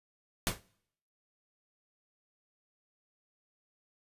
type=noise with exponential decay; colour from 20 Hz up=pink; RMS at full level=-25 dBFS; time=0.47-0.61 s; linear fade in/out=0 ms; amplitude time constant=29 ms; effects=noise-tail reverb RT60 0.7 s tail -24 dB re dry + resampled to 32000 Hz